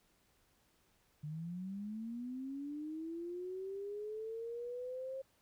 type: linear sweep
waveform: sine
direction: up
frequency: 146.5 to 537 Hz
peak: -40 dBFS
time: 1.23-5.22 s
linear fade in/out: 10 ms
effects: pink hiss -73 dBFS RMS until 5.41 s